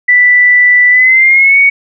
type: tone with pitch glide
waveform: sine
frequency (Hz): 1976 to 2231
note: B6 to C#7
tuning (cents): 0 to +11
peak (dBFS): -3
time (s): 0.08-1.7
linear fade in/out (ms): 10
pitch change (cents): +211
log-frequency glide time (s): 0.9-1.58
effects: none